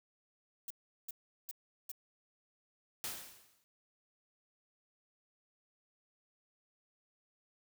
violet noise bursts, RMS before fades -43 dBFS, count 4, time 0.68-1.916 s, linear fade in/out 2 ms, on 24 ms, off 380 ms
white noise with exponential decay, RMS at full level -38 dBFS, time 3.04-3.64 s, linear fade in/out 0 ms, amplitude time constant 130 ms
effects none

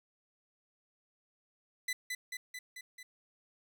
sawtooth tone with echo, 2000 Hz, B6, 21 cents sharp, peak -29 dBFS, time 1.88-1.93 s, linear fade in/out 5 ms, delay 220 ms, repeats 5, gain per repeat -3 dB, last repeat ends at 3.03 s, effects none

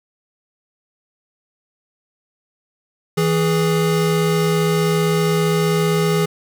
square tone pair together, 163.53 / 415.3 Hz, E3 / G#4, -14 / 0 cents, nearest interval octave + major third, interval 1614 cents, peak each -18 / -19 dBFS, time 3.17-6.26 s, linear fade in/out 10 ms, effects none

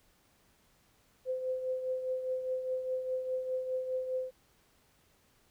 sine tone with tremolo, 514 Hz, C5, 31 cents flat, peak -29 dBFS, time 1.25-4.31 s, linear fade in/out 50 ms, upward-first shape triangle, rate 4.9 Hz, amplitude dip 60%, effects pink hiss -68 dBFS RMS until 5.5 s

